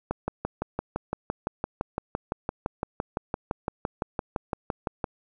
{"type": "click train", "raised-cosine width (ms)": 1, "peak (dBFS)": -13, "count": 30, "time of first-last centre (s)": [0.11, 5.042], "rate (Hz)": 5.88, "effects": []}